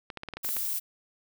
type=clicks; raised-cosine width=0.3 ms; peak=-21 dBFS; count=9; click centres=0.102 / 0.173 / 0.234 / 0.287 / 0.337 / 0.37 / 0.447 / 0.49 / 0.567 s
type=noise; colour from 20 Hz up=violet; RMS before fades=-31 dBFS; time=0.43-0.8 s; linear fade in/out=20 ms
effects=none